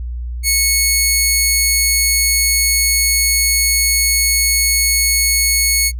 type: tone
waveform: 10% pulse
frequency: 2200 Hz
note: C#7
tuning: 14 cents flat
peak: -3 dBFS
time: 0.43-5.92 s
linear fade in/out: 50 ms
effects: noise-tail reverb RT60 0.1 s tail -22 dB re dry + added 60 Hz sine -21 dBFS peak until 5.99 s